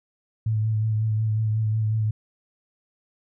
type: tone with vibrato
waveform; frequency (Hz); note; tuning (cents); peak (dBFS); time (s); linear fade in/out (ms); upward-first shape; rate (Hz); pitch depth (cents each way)
sine; 109.1; A2; -14; -20; 0.46-2.11; 5; sine; 5.5; 27
effects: none